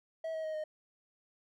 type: tone with pitch steps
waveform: triangle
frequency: 647 / 637 / 627.1 / 617.4 Hz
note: E5 / D#5 / D#5 / D#5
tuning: -32 / +41 / +13 / -14 cents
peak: -33 dBFS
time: 0.24-0.64 s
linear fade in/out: 5 ms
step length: 100 ms
effects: none